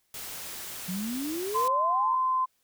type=noise; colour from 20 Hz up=white; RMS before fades=-39 dBFS; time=0.14-1.68 s; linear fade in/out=2 ms
type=exponential sweep; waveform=sine; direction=up; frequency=175.4 to 987.8 Hz; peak=-30 dBFS; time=0.88-2.16 s; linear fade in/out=10 ms
type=tone; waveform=sine; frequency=1033 Hz; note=C6; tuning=22 cents flat; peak=-23 dBFS; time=1.54-2.46 s; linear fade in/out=20 ms
effects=white hiss -72 dBFS RMS until 2.63 s